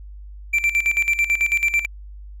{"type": "tone with tremolo", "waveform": "triangle", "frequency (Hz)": 2349, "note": "D7", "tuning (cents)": 0, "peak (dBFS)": -13, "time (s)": [0.53, 1.86], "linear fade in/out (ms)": 10, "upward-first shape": "square", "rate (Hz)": 9.1, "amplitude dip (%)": 75, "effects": ["added 50 Hz sine -35 dBFS peak until 2.4 s"]}